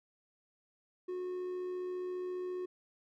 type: tone with amplitude modulation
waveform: triangle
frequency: 364.1 Hz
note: F#4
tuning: 28 cents flat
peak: -33 dBFS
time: 1.08-2.66 s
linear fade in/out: 10 ms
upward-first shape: sine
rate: 74.7 Hz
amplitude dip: 25%
effects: none